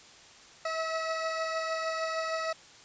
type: beating tone pair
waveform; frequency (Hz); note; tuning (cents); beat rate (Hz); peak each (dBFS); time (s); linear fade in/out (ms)
20% pulse; 645 / 651.5; E5 / E5; -38 / -20; 6.5; -26 / -34; 0.65-2.53; 5
effects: white hiss -53 dBFS RMS until 2.84 s + resampled to 16000 Hz